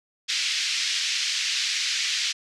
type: band-pass noise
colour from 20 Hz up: white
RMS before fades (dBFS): -26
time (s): 0.28-2.33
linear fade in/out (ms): 20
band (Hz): 2000 to 5700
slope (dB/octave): 24
effects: low-pass 10000 Hz 12 dB/octave